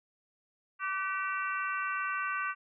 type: harmonic tone with a mistuned harmonic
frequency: 387.6 Hz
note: G4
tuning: 20 cents flat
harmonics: 3 / 4 / 5 / 6 / 7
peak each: -34 / -35 / -41 / -44 / -41 dBFS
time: 0.79-2.55 s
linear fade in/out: 50 ms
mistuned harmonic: 4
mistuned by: -40 cents
effects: none